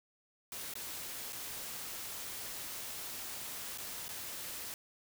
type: noise with dropouts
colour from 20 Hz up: white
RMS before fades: -43 dBFS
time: 0.52-4.74 s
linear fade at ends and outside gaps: 1 ms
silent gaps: 0.738-0.754 / 1.324-1.329 / 3.776-3.783 / 4.082-4.09 s
effects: none